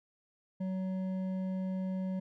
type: tone with hard clipping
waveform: sine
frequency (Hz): 187.5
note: F#3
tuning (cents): +23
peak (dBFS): -34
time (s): 0.6-2.2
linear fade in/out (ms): 10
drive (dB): 7
effects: none